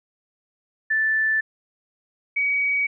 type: tone pair in turn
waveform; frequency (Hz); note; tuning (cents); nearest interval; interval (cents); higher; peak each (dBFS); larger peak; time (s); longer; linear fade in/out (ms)
sine; 1759 / 2263; A6 / C#7; -1 / +35; major third; 436; second; -18 / -19; first; 0.9-1.41 / 2.36-2.87; neither; 10
effects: none